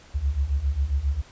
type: beating tone pair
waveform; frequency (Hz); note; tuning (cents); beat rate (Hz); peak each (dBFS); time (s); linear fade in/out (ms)
sine; 65.41 / 72.81; C2 / D2; 0 / -14; 7.4; -26 / -23; 0.14-1.22; 20
effects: pink hiss -51 dBFS RMS until 1.31 s + resampled to 16000 Hz